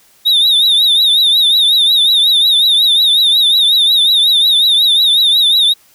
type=tone with vibrato; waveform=triangle; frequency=3705 Hz; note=A#7; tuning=11 cents flat; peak=-6 dBFS; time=0.25-5.74 s; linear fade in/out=20 ms; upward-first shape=triangle; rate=5.5 Hz; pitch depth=120 cents each way; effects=white hiss -49 dBFS RMS until 5.94 s